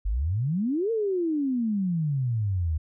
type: exponential two-way sweep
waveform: sine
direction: up then down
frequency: 45 to 466.2 to 75.1 Hz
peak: -23 dBFS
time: 0.05-2.78 s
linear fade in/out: 10 ms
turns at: 0.91 s
effects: none